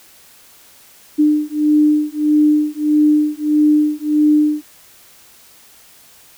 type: beating tone pair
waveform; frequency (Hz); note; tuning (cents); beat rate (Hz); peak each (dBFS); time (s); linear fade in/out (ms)
sine; 300 / 301.6; D4 / D4; +37 / +46; 1.6; -14; 1.18-4.63; 20
effects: white hiss -46 dBFS RMS until 6.37 s